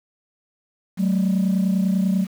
sine tone pair together, 187.8 / 217.9 Hz, F#3 / A3, +26 / -17 cents, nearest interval minor third, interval 257 cents, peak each -16 / -21 dBFS, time 0.97-2.27 s, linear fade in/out 50 ms, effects tanh soft clip ceiling -14 dBFS + 7-bit

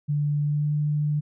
sine tone with pitch glide, 146.83 to 148.88 Hz, D3 to D3, 0 to +24 cents, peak -21 dBFS, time 0.08-1.21 s, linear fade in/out 20 ms, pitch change +24 cents, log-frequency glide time 0.42-0.71 s, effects none

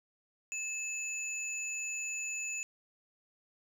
sine tone pair together, 2600 / 6941 Hz, E7 / A8, -24 / -25 cents, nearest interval octave + perfect fourth, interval 1699 cents, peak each -37 / -37 dBFS, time 0.52-2.63 s, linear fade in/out 0 ms, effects tanh soft clip ceiling -28 dBFS + 11-bit

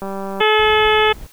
click train, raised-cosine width 1 ms, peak -14 dBFS, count 77, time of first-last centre 0.02-0.41 s, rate 195 Hz
harmonic tone, 430 Hz, A4, 40 cents flat, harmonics 1 / 2 / 3 / 4 / 5 / 6 / 7 / 8, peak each -15 / -18 / -20 / -21 / -22 / -23 / -23 / -24 dBFS, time 0.4-1.13 s, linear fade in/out 10 ms
brown noise, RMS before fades -34 dBFS, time 0.59-1.27 s, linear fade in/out 5 ms
effects white hiss -49 dBFS RMS until 1.32 s

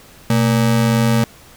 square ring-modulated tone, 174.61 Hz, F3, in tune, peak -10 dBFS, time 0.3-1.24 s, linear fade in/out 0 ms, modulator 51.2 Hz, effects pink hiss -44 dBFS RMS until 1.56 s

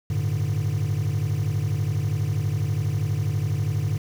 triangle chord, G suspended second, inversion none, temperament just, 98 / 110.25 / 147 Hz, G2 / A2 / D3, 0 / +4 / +2 cents, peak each -23 dBFS, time 0.1-3.98 s, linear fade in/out 5 ms, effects tanh soft clip ceiling -16 dBFS + 7-bit

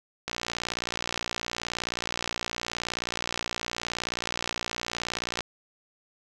click train, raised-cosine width 0.2 ms, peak -12 dBFS, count 304, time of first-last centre 0.28-5.407 s, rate 59.1 Hz, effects none

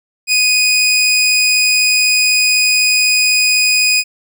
20% pulse tone, 2489 Hz, D#7, in tune, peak -5 dBFS, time 0.27-4.04 s, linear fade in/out 50 ms, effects none

